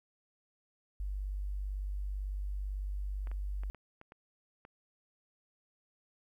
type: tone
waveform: sine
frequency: 49 Hz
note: G1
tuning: in tune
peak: -34 dBFS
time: 1-3.7 s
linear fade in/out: 0 ms
type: clicks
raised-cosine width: 0.5 ms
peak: -36 dBFS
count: 7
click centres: 3.272 / 3.315 / 3.635 / 3.747 / 4.014 / 4.121 / 4.651 s
effects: 12-bit